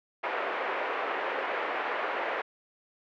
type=band-pass noise; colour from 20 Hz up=pink; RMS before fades=-32 dBFS; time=0.23-2.42 s; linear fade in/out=10 ms; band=430 to 2300 Hz; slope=24 dB/octave; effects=none